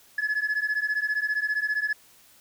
sine beating tone pair, 1701 / 1716 Hz, G#6 / A6, +41 / -44 cents, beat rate 15 Hz, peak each -25 dBFS, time 0.18-1.93 s, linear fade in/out 5 ms, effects tanh soft clip ceiling -21 dBFS + white hiss -56 dBFS RMS until 2.4 s

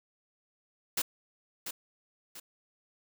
white noise with echo, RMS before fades -30 dBFS, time 0.97-1.02 s, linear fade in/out 5 ms, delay 690 ms, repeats 2, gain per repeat -8 dB, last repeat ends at 2.4 s, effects none

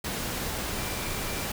sine tone in noise, 2359 Hz, D7, 7 cents sharp, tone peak -43 dBFS, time 0.78-1.46 s, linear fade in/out 5 ms, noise pink, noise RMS -32 dBFS, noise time 0.04-1.52 s, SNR -14 dB, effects none

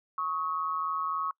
sine tone pair together, 1106.3 / 1270 Hz, C#6 / D#6, -4 / +35 cents, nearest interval major second, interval 239 cents, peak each -30 / -33 dBFS, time 0.18-1.31 s, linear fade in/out 2 ms, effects noise-tail reverb RT60 0.1 s tail -26 dB re dry

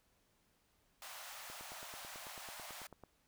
pink high-pass noise, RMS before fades -50 dBFS, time 1.02-2.87 s, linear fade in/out 2 ms, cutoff 610 Hz, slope 48 dB/octave
click train, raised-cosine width 1 ms, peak -38 dBFS, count 15, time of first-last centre 1.5-3.037 s, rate 9.11 Hz
effects pink hiss -75 dBFS RMS until 3.27 s

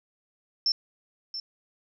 sine tone with echo, 5350 Hz, E8, 25 cents sharp, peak -21 dBFS, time 0.66-0.72 s, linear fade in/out 2 ms, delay 680 ms, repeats 1, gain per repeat -11 dB, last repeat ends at 1.4 s, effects none

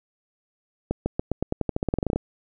accelerating click train, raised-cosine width 2 ms, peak -10 dBFS, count 18, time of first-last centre 0.91-2.16 s, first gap 150 ms, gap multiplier 0.9, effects none

